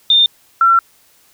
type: tone pair in turn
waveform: sine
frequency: 3616 / 1354.5 Hz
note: A7 / E6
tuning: +47 / +47 cents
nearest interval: octave + perfect fourth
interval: 1700 cents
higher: first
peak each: -7 dBFS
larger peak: neither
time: 0.1-0.26 / 0.61-0.79 s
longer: second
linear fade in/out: 2 ms
effects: white hiss -52 dBFS RMS until 1.33 s